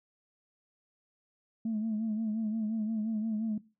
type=tone with vibrato; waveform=sine; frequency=218.7 Hz; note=A3; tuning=10 cents flat; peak=-28 dBFS; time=1.65-3.58 s; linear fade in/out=5 ms; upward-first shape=sine; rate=5.7 Hz; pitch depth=62 cents each way; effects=noise-tail reverb RT60 0.3 s tail -19 dB re dry + tanh soft clip ceiling -26 dBFS